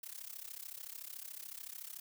blue noise with amplitude modulation, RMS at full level -44 dBFS, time 0.03-2 s, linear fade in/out 5 ms, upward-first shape sine, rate 33.7 Hz, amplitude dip 90%, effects none

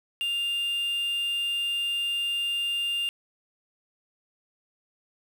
triangle tone with quantisation, 2800 Hz, F7, 4 cents sharp, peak -24 dBFS, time 0.21-3.09 s, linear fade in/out 0 ms, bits 7, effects none

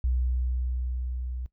sine tone with level ramp, 62.3 Hz, B1, 16 cents sharp, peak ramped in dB -22 to -31 dBFS, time 0.04-1.46 s, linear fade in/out 0 ms, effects noise-tail reverb RT60 0.1 s tail -19 dB re dry

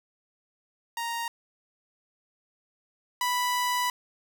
sawtooth tone pair in turn, 932.3 / 987.7 Hz, A#5 / B5, 0 / 0 cents, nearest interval minor second, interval 100 cents, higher second, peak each -26 / -21 dBFS, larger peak second, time 0.97-1.28 / 3.21-3.9 s, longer second, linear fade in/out 2 ms, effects none

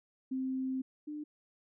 sine tone pair in turn, 261.6 / 299.5 Hz, C4 / D4, 0 / +34 cents, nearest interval major second, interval 234 cents, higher second, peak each -32 / -38 dBFS, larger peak first, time 0.31-0.82 / 1.07-1.24 s, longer first, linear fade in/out 10 ms, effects none

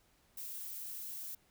violet noise, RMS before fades -44 dBFS, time 0.37-1.35 s, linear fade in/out 5 ms, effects pink hiss -70 dBFS RMS until 1.5 s

